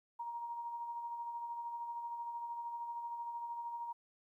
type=tone with tremolo; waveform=sine; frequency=941 Hz; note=A#5; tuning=16 cents sharp; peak=-38 dBFS; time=0.19-3.93 s; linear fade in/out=10 ms; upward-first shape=sine; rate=13 Hz; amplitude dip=40%; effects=13-bit